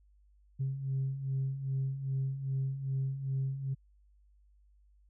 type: beating tone pair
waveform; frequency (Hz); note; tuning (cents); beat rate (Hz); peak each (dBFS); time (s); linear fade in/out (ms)
sine; 132.6 / 135.1; C3 / C#3; +23 / -44; 2.5; -37 / -31; 0.59-3.75; 20
effects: tanh soft clip ceiling -26 dBFS + added 50 Hz sine -61 dBFS peak until 5.09 s